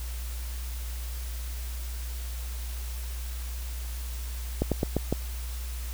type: slowing click train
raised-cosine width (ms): 2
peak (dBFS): -11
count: 5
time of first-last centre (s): 4.62-5.126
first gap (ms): 97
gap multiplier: 1.18
effects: added 60 Hz sine -32 dBFS peak until 5.93 s + white hiss -44 dBFS RMS until 5.93 s